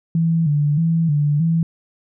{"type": "tone with vibrato", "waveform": "sine", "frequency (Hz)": 155.56, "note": "D#3", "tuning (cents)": 0, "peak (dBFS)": -14, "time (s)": [0.15, 1.63], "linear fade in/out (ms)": 2, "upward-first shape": "square", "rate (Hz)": 1.6, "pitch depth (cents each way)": 100, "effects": []}